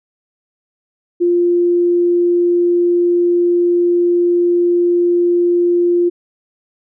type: tone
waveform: sine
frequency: 349.2 Hz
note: F4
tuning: in tune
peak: -10 dBFS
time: 1.2-6.1 s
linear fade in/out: 20 ms
effects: none